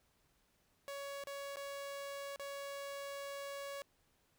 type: tone with dropouts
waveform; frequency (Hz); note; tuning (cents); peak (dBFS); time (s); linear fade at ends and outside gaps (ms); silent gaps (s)
sawtooth; 560; C#5; +18; -39; 0.88-3.82; 0; 1.238-1.271 / 1.558-1.569 / 2.36-2.396
effects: pink hiss -75 dBFS RMS until 4.38 s